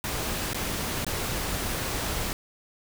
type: noise with dropouts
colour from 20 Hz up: pink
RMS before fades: -30 dBFS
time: 0.04-2.33 s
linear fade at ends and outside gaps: 0 ms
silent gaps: 0.533-0.545 / 1.046-1.066 s
effects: none